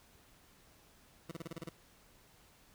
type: tone bursts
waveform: 20% pulse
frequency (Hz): 164.81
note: E3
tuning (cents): 0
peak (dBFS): -36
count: 8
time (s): 1.29-1.693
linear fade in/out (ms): 5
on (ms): 25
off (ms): 29
effects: pink hiss -64 dBFS RMS until 2.74 s